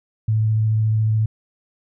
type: tone with vibrato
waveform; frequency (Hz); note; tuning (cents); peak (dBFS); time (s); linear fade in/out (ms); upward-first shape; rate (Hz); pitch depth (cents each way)
sine; 109.3; A2; -11; -15; 0.28-1.26; 5; triangle; 14; 16
effects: none